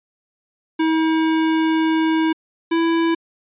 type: tone pair in turn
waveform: square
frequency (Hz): 320.1 / 331.2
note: D#4 / E4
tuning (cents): +49 / +8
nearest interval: minor second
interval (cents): 59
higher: second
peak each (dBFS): -16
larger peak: neither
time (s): 0.79-2.33 / 2.71-3.15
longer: first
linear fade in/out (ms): 10
effects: resampled to 8000 Hz